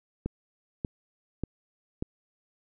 click train, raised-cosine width 3 ms, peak -17 dBFS, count 4, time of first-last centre 0.26-2.025 s, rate 1.7 Hz, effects none

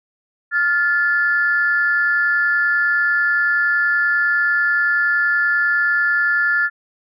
sine tone pair together, 1404.3 / 1735 Hz, F6 / A6, +9 / -25 cents, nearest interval major third, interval 366 cents, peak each -17 / -16 dBFS, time 0.51-6.7 s, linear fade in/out 50 ms, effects tanh soft clip ceiling -6 dBFS

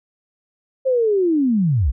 sine linear sweep, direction down, 537 to 49.53 Hz, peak -14 dBFS, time 0.85-1.92 s, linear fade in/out 20 ms, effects none

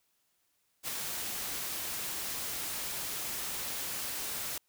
white noise with ADSR envelope, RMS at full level -34 dBFS, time 0.83-4.58 s, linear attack 51 ms, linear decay 4 ms, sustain -3 dB, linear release 4 ms, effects white hiss -75 dBFS RMS until 4.68 s

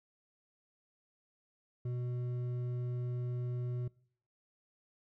sine tone with hard clipping, 123.1 Hz, B2, 5 cents flat, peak -36 dBFS, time 1.85-3.88 s, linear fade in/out 5 ms, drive 7 dB, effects noise-tail reverb RT60 0.6 s tail -24 dB re dry

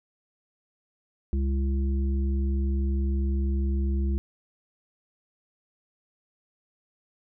harmonic tone, 67.7 Hz, C#2, 40 cents flat, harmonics 1 / 3 / 5, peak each -23 / -33 / -37 dBFS, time 1.33-4.18 s, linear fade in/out 0 ms, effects none

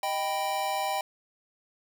square chord, Eb augmented, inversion none, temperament equal, 622.3 / 784 / 987.8 Hz, Eb5 / G5 / B5, 0 / 0 / 0 cents, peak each -35 / -30 / -35 dBFS, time 0.03-1.01 s, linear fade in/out 2 ms, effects none

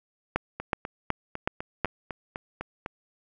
two click trains, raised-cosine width 0.5 ms, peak -9 / -18 dBFS, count 5 / 10, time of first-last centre 0.36-1.847 / 0.6-2.861 s, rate 2.69 / 3.98 Hz, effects none

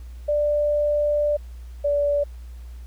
sine tone pair in turn, 590 / 577.5 Hz, D5 / D5, +8 / -29 cents, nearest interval unison, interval 37 cents, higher first, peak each -18 dBFS, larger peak neither, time 0.28-1.37 / 1.84-2.24 s, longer first, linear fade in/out 10 ms, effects added 60 Hz sine -35 dBFS peak until 2.86 s + pink hiss -57 dBFS RMS until 2.86 s

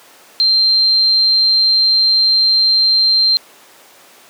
sine tone, 4154 Hz, C8, 13 cents flat, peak -9 dBFS, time 0.4-3.37 s, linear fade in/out 0 ms, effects pink hiss -43 dBFS RMS until 4.29 s + high-pass 400 Hz 12 dB/octave

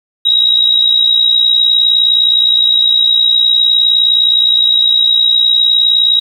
sine tone with amplitude modulation, 3822 Hz, A#7, 43 cents sharp, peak -4 dBFS, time 0.25-6.2 s, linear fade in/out 10 ms, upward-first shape sine, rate 59.5 Hz, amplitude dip 60%, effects 7-bit

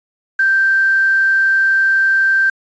sine tone with quantisation, 1568 Hz, G6, in tune, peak -10 dBFS, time 0.39-2.5 s, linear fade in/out 5 ms, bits 6, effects resampled to 16000 Hz

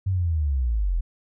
sine linear sweep, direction down, 98 to 38.89 Hz, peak -20 dBFS, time 0.06-1.01 s, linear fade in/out 10 ms, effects none

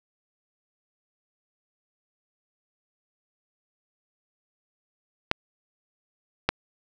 clicks, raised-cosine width 0.3 ms, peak -4 dBFS, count 2, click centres 5.314 / 6.49 s, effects none

